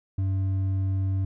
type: tone with hard clipping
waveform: sine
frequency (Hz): 95.9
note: G2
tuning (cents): -37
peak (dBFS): -24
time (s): 0.18-1.25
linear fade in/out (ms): 5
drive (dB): 4
effects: none